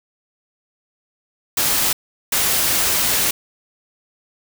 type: noise bursts at uneven times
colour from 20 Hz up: white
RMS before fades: -18 dBFS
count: 2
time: 1.57-1.93 / 2.32-3.31 s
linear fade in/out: 5 ms
effects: none